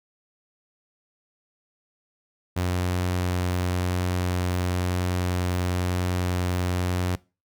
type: tone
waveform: sawtooth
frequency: 90.1 Hz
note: F#2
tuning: 45 cents flat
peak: -19 dBFS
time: 2.56-7.16 s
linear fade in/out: 10 ms
effects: noise-tail reverb RT60 0.3 s tail -22 dB re dry